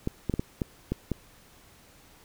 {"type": "clicks", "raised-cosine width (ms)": 3, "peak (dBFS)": -14, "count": 7, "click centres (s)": [0.074, 0.297, 0.339, 0.395, 0.618, 0.92, 1.117], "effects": ["pink hiss -56 dBFS RMS until 2.24 s"]}